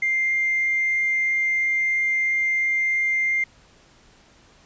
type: tone with tanh clipping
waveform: triangle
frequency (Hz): 2101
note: C7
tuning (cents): +7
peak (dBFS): -19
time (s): 0.02-3.44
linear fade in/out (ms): 5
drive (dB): 4
effects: pink hiss -54 dBFS RMS until 4.65 s + resampled to 16000 Hz